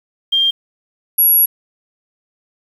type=tone pair in turn; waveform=sine; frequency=3193 / 11336 Hz; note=G7 / F9; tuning=+31 / +25 cents; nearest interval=octave + minor seventh; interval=2194 cents; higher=second; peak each=-11 / -8 dBFS; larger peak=second; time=0.32-0.51 / 1.18-1.46 s; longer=second; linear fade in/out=10 ms; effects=7-bit